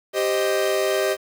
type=chord; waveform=45% pulse; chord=C minor; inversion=second; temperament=equal; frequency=392 / 523.3 / 622.3 Hz; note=G4 / C5 / Eb5; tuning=0 / 0 / 0 cents; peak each=-23 / -26 / -23 dBFS; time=0.13-1.17 s; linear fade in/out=50 ms; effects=8-bit

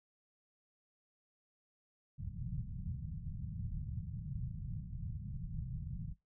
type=low-pass noise; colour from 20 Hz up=white; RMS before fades=-42 dBFS; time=2.18-6.14 s; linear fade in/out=20 ms; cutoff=170 Hz; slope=48 dB/octave; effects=noise-tail reverb RT60 0.2 s tail -20 dB re dry

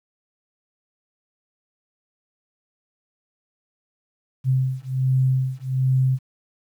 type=beating tone pair; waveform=sine; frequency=130 / 131.3 Hz; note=C3 / C3; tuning=-11 / +6 cents; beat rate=1.3 Hz; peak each=-21 dBFS; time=4.44-6.19 s; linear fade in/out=50 ms; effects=9-bit

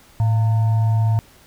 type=tone with frequency modulation; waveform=sine; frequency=110 Hz; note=A2; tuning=in tune; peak=-14 dBFS; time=0.2-1.19 s; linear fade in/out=0 ms; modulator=804 Hz; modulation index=0.22; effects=pink hiss -50 dBFS RMS until 1.46 s

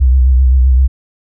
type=tone with vibrato; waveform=sine; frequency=64.3 Hz; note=C2; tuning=30 cents flat; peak=-5 dBFS; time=0-0.88 s; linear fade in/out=20 ms; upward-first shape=sine; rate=7.7 Hz; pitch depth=62 cents each way; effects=none

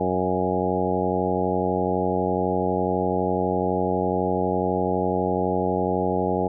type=harmonic tone with a mistuned harmonic; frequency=92 Hz; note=F#2; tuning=9 cents flat; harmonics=1 / 2 / 3 / 4 / 5 / 6 / 7 / 8 / 9; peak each=-33 / -28 / -30 / -28 / -27 / -31 / -30 / -33 / -28 dBFS; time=0-6.48 s; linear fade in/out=5 ms; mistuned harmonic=8; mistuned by=-23 cents; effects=none

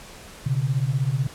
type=beating tone pair; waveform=sine; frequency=125.9 / 141.9 Hz; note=B2 / C#3; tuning=+34 / +41 cents; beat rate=16 Hz; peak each=-23 dBFS; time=0.46-1.27 s; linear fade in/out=5 ms; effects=pink hiss -43 dBFS RMS until 1.34 s + low-pass 11000 Hz 12 dB/octave

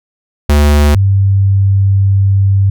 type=tone pair in turn; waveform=square / sine; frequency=73.42 / 98 Hz; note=D2 / G2; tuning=0 / 0 cents; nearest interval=perfect fourth; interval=500 cents; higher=second; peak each=-6 dBFS; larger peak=neither; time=0.49-0.95 / 0.95-2.7 s; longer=second; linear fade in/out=5 ms; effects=none

